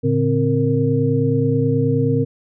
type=tone cluster; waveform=sine; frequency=114.9 / 144.3 / 262 / 464.1 Hz; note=A#2 / D3 / C4 / A#4; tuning=-25 / -30 / +2 / -8 cents; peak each=-20 dBFS; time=0.03-2.25 s; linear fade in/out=20 ms; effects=none